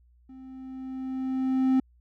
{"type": "tone with level ramp", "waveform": "triangle", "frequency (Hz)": 261.6, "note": "C4", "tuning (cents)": 0, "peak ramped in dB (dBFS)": [-42, -16], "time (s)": [0.29, 1.8], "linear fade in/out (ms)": 5, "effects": ["added 60 Hz sine -57 dBFS peak until 2 s"]}